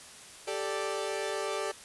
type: chord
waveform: sawtooth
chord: G suspended second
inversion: none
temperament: equal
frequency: 392 / 440 / 587.3 Hz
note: G4 / A4 / D5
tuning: 0 / 0 / 0 cents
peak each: -32 dBFS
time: 0.47-1.72 s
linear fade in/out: 10 ms
effects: white hiss -49 dBFS RMS until 1.84 s + resampled to 24000 Hz